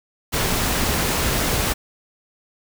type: noise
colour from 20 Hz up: pink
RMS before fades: -21 dBFS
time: 0.32-1.74 s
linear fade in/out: 20 ms
effects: none